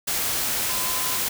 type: tone in noise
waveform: sine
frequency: 1020 Hz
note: C6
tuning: 44 cents flat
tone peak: -34 dBFS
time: 0.69-1.19 s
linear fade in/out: 10 ms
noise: white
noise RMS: -25 dBFS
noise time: 0.07-1.29 s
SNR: -12 dB
effects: none